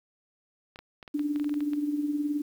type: clicks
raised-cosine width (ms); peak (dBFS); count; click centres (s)
0.3; -28; 12; 0.759 / 0.79 / 1.028 / 1.078 / 1.194 / 1.36 / 1.398 / 1.444 / 1.494 / 1.541 / 1.606 / 1.734
type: tone with tremolo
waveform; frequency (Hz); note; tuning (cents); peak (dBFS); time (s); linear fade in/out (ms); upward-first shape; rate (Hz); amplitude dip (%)
sine; 293.7; D4; 0; -23; 1.14-2.42; 10; triangle; 19; 65
effects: 9-bit